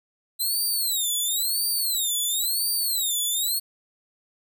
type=tone with vibrato; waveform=10% pulse; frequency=4000 Hz; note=B7; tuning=21 cents sharp; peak=-16 dBFS; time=0.39-3.6 s; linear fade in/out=20 ms; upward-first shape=sine; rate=0.97 Hz; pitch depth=260 cents each way; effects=none